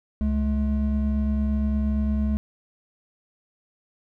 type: tone pair together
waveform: triangle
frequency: 68.17 / 213.2 Hz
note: C#2 / G#3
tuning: -28 / +46 cents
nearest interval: octave + minor sixth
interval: 1974 cents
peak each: -21 / -22 dBFS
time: 0.21-2.37 s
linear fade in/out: 0 ms
effects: none